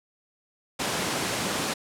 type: high-pass noise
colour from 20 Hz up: pink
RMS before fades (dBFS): -28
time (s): 0.79-1.74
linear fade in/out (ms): 10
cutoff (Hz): 180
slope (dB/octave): 12
effects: low-pass 10000 Hz 12 dB/octave